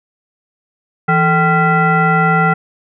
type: tone with frequency modulation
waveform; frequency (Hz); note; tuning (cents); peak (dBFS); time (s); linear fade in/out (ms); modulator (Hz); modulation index
sine; 773; G5; -24; -9; 1.08-2.54; 10; 607; 1.6
effects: none